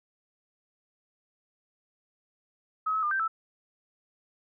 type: tone with pitch steps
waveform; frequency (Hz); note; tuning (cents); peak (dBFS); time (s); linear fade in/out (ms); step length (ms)
sine; 1276 / 1292 / 1204 / 1564 / 1318; D#6 / E6 / D6 / G6 / E6; +43 / -35 / +43 / -4 / -1; -25; 2.86-3.28; 10; 84
effects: none